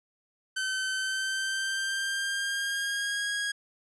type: tone with pitch glide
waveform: sawtooth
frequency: 1534 to 1644.1 Hz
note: G6 to G#6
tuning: -38 to -18 cents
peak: -25 dBFS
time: 0.56-3.52 s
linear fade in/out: 10 ms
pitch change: +120 cents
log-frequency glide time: 0.94-3.3 s
effects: resampled to 24000 Hz